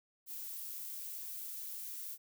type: noise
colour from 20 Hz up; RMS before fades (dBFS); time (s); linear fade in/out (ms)
violet; -44; 0.26-2.18; 50
effects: none